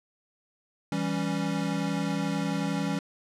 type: chord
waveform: square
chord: C# diminished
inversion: first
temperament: equal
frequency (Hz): 164.81 / 196 / 277.2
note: E3 / G3 / C#4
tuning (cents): 0 / 0 / 0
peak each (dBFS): -32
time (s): 0.92-2.99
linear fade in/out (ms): 2
effects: low-pass 8000 Hz 12 dB/octave